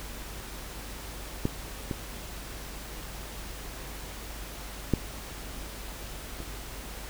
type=clicks; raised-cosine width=3 ms; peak=-12 / -17 / -9 / -27 dBFS; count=4; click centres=1.454 / 1.912 / 4.937 / 6.403 s; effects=added 50 Hz sine -42 dBFS peak until 7.09 s + pink hiss -42 dBFS RMS until 7.09 s